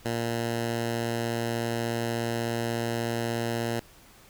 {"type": "tone", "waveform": "10% pulse", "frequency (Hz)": 116.54, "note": "A#2", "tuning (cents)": 0, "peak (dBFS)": -19, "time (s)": [0.05, 3.8], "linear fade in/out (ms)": 5, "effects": ["pink hiss -54 dBFS RMS until 4.29 s"]}